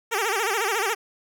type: tone with vibrato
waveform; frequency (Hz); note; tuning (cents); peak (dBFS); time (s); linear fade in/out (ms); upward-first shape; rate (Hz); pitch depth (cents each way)
10% pulse; 423; G#4; +32; -14; 0.11-0.95; 20; sine; 14; 180
effects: none